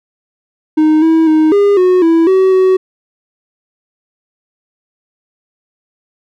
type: tone with pitch steps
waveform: triangle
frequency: 310.1 / 323.3 / 312.5 / 404.9 / 366 / 329.5 / 378.6 / 375.1 Hz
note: D#4 / E4 / D#4 / G#4 / F#4 / E4 / F#4 / F#4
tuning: -6 / -34 / +8 / -44 / -19 / -1 / +40 / +24 cents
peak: -4 dBFS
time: 0.77-2.77 s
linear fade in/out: 10 ms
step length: 250 ms
effects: none